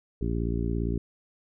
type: harmonic tone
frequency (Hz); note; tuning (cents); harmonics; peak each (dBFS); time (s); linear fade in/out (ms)
57.5; A#1; -23; 1 / 2 / 3 / 4 / 5 / 6 / 7; -29 / -32 / -34 / -35 / -36 / -37 / -37; 0.21-0.98; 5
effects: none